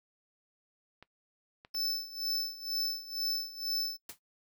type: clicks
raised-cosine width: 0.3 ms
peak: -34 dBFS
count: 3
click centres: 1.026 / 1.649 / 1.748 s
type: tone with tremolo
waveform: square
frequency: 5274 Hz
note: E8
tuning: in tune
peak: -30 dBFS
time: 1.74-3.97 s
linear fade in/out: 10 ms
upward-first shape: sine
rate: 2.1 Hz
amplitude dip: 85%
type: noise with exponential decay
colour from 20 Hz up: white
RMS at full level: -38 dBFS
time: 4.09-4.19 s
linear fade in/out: 5 ms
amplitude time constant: 20 ms
effects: noise-tail reverb RT60 0.1 s tail -19 dB re dry